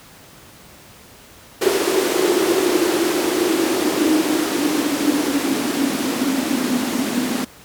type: noise with band-pass filter sweep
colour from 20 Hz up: blue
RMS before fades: -19 dBFS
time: 1.61-7.45 s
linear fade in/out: 10 ms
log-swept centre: 380 to 240 Hz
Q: 9.5
effects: pink hiss -44 dBFS RMS until 7.64 s + high-pass 60 Hz 12 dB/octave